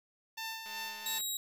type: tone with tremolo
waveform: 10% pulse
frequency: 894 Hz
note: A5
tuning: 27 cents sharp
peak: -29 dBFS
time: 0.37-1.19 s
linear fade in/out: 10 ms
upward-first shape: sine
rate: 2.8 Hz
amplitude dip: 50%
type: click train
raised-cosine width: 0.2 ms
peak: -35 dBFS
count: 116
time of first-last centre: 0.66-1.208 s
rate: 210 Hz
type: tone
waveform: 15% pulse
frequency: 3825 Hz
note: A#7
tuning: 44 cents sharp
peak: -27 dBFS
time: 1.06-1.37 s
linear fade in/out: 2 ms
effects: none